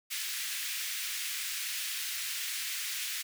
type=high-pass noise; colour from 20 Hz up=pink; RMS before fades=-36 dBFS; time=0.1-3.23 s; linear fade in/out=20 ms; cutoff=1900 Hz; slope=24 dB/octave; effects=none